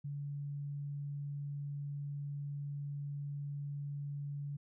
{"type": "tone", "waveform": "sine", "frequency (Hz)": 143.2, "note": "D3", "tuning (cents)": -43, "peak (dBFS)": -38, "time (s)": [0.04, 4.57], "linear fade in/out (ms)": 10, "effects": []}